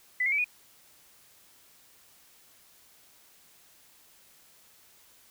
sine tone with pitch steps, 2000 / 2144 / 2297 / 2462 Hz, B6 / C7 / D7 / D#7, +21 / +42 / -39 / -19 cents, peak -24 dBFS, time 0.2-0.444 s, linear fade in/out 5 ms, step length 61 ms, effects white hiss -59 dBFS RMS until 5.3 s

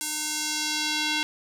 square tone with band-pass filter sweep, 304.1 Hz, D#4, 40 cents flat, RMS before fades -28 dBFS, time 0.01-1.23 s, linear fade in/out 0 ms, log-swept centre 8900 to 3300 Hz, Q 1.3, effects none

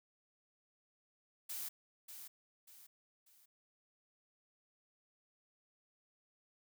blue noise with echo, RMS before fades -43 dBFS, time 1.49-1.69 s, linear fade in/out 10 ms, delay 590 ms, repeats 3, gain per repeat -8 dB, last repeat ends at 3.46 s, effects none

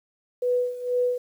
sine tone with tremolo, 493.9 Hz, B4, in tune, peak -19 dBFS, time 0.42-1.18 s, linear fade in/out 5 ms, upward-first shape sine, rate 2.1 Hz, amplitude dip 80%, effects 9-bit

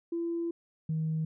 sine tone pair in turn, 337.6 / 158.36 Hz, E4 / D#3, +41 / +31 cents, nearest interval octave + minor second, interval 1310 cents, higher first, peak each -29 / -27 dBFS, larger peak second, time 0.12-0.51 / 0.89-1.25 s, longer first, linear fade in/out 5 ms, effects tanh soft clip ceiling -24 dBFS

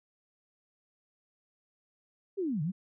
sine linear two-way sweep, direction down then up, 412.1 to 141.6 to 199.8 Hz, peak -29 dBFS, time 2.37-2.72 s, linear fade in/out 20 ms, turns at 2.62 s, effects none

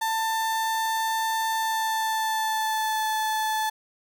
35% pulse tone with pitch glide, 891 to 870.1 Hz, A5 to A5, +22 to -20 cents, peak -22 dBFS, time 0.01-3.7 s, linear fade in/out 10 ms, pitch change -42 cents, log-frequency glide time 1.51-3.06 s, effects none

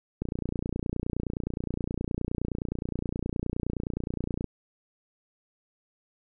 click train, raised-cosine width 3 ms, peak -17 dBFS, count 126, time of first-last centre 0.22-4.443 s, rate 29.6 Hz, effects none

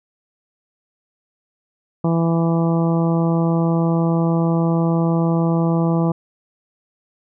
harmonic tone, 166.3 Hz, E3, 16 cents sharp, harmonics 1 / 2 / 3 / 4 / 5 / 6 / 7, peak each -16 / -22 / -26 / -28 / -30 / -32 / -33 dBFS, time 2.04-6.12 s, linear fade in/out 5 ms, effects none

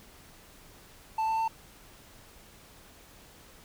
triangle tone with pitch steps, 883 / 889.7 / 896.4 Hz, A5 / A5 / A5, +6 / +19 / +32 cents, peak -24 dBFS, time 1.18-1.48 s, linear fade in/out 5 ms, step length 100 ms, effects pink hiss -54 dBFS RMS until 3.64 s

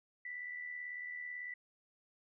sine tone with amplitude modulation, 1975.5 Hz, B6, in tune, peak -39 dBFS, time 0.25-1.54 s, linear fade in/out 5 ms, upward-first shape sine, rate 78.1 Hz, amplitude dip 50%, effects none

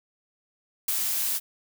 blue noise with ADSR envelope, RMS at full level -25 dBFS, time 0.88-1.4 s, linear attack 4 ms, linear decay 31 ms, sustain -2 dB, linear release 36 ms, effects none

